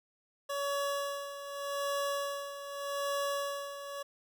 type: tone with tremolo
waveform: 25% pulse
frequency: 564 Hz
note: C#5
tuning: 30 cents sharp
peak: -27 dBFS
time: 0.49-4.03 s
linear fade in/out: 10 ms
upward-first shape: sine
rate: 0.83 Hz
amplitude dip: 70%
effects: 11-bit